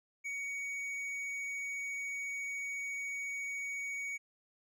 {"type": "tone with hard clipping", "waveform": "sine", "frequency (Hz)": 2243, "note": "C#7", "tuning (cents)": 20, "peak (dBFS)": -38, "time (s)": [0.24, 4.18], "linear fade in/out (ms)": 20, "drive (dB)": 6, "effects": []}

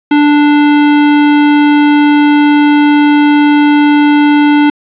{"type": "tone", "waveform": "square", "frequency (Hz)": 293.7, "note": "D4", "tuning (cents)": 0, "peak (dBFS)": -5, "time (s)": [0.11, 4.7], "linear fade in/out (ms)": 5, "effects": ["resampled to 8000 Hz", "7-bit"]}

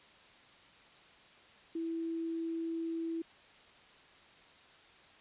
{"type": "tone", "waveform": "sine", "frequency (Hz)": 329.6, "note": "E4", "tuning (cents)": 0, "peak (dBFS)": -34, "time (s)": [1.75, 3.22], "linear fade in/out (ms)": 5, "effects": ["white hiss -59 dBFS RMS until 5.2 s", "resampled to 8000 Hz"]}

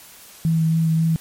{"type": "tone with vibrato", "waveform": "sine", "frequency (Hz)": 161.9, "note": "E3", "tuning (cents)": -31, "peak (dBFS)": -15, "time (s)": [0.45, 1.16], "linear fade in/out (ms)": 0, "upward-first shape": "sine", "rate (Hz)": 3.7, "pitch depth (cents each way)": 14, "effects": ["white hiss -44 dBFS RMS until 1.2 s", "MP3 64 kbps"]}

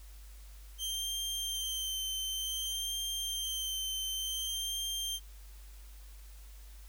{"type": "tone with vibrato", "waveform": "sawtooth", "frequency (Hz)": 3136, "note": "G7", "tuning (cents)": 0, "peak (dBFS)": -31, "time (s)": [0.78, 5.2], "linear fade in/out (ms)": 50, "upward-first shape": "sine", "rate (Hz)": 0.55, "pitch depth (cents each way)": 23, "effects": ["added 50 Hz sine -48 dBFS peak until 6.88 s", "white hiss -60 dBFS RMS until 6.88 s"]}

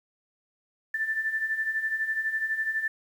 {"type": "beating tone pair", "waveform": "sine", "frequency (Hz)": [1760, 1772], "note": ["A6", "A6"], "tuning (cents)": [0, 12], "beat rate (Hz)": 12, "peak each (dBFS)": [-33, -27], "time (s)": [0.94, 2.88], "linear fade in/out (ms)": 5, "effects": ["9-bit"]}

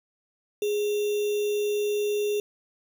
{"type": "tone with sample-and-hold", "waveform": "sine", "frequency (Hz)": 415.3, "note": "G#4", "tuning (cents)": 0, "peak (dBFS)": -23, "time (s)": [0.62, 2.4], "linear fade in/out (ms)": 2, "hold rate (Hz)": 3150, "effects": []}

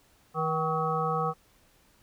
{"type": "harmonic tone with a mistuned harmonic", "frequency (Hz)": 160, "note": "D#3", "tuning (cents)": 49, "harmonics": [1, 3, 5, 7, 8], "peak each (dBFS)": [-32, -32, -32, -32, -32], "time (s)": [0.34, 1.34], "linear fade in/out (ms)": 50, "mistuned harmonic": 5, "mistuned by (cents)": -65, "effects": ["pink hiss -63 dBFS RMS until 2.02 s"]}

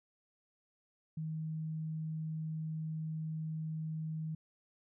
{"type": "tone", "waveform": "sine", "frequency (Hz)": 157.9, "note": "D#3", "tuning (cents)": 26, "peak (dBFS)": -36, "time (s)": [1.17, 4.35], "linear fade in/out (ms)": 5, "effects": []}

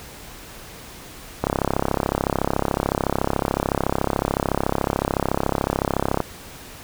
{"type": "click train", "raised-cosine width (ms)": 1, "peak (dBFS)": -5, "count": 162, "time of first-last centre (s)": [1.44, 6.203], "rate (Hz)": 33.8, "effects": ["pink hiss -40 dBFS RMS until 6.83 s"]}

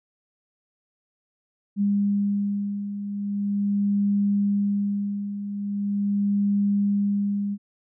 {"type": "beating tone pair", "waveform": "sine", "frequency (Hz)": [201.8, 202.21], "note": ["G#3", "G#3"], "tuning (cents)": [-49, -46], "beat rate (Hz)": 0.41, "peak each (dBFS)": [-28, -22], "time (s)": [1.76, 7.58], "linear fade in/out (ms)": 50, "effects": []}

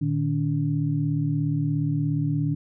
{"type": "tone cluster", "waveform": "sine", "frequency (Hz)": [114.3, 151.3, 286], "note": ["A#2", "D#3", "D4"], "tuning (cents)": [-34, -48, -46], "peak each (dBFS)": [-29, -23, -28], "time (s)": [0.01, 2.55], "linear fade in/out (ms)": 10, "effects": []}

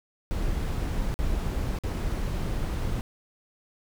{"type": "noise with dropouts", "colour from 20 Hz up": "brown", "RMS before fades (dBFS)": -28, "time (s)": [0.31, 3.01], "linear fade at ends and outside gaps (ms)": 0, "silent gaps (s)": [[1.141, 1.19], [1.787, 1.836]], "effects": []}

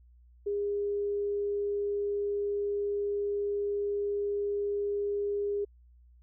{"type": "tone", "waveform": "sine", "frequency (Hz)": 407.2, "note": "G#4", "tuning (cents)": -34, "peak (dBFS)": -28, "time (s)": [0.46, 5.65], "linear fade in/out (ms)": 10, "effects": ["added 60 Hz sine -55 dBFS peak until 6.22 s"]}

